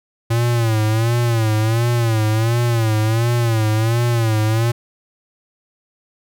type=tone with vibrato; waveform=square; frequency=113.7 Hz; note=A#2; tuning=43 cents flat; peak=-15 dBFS; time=0.3-4.72 s; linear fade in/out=10 ms; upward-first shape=sine; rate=1.4 Hz; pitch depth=94 cents each way; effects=none